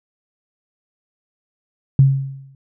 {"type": "tone with exponential decay", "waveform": "sine", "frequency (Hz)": 135.9, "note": "C#3", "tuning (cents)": -34, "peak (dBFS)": -5, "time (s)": [1.99, 2.55], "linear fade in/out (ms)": 2, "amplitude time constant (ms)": 120, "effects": []}